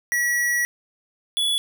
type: tone pair in turn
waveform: square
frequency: 1930 / 3413 Hz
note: B6 / G#7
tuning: -40 / +47 cents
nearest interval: minor seventh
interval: 987 cents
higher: second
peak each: -20 dBFS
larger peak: neither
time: 0.12-0.65 / 1.37-1.58 s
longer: first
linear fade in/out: 0 ms
effects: none